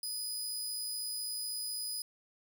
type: tone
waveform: 20% pulse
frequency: 4978 Hz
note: D#8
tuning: in tune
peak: -30 dBFS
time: 0.03-2.02 s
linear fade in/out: 2 ms
effects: none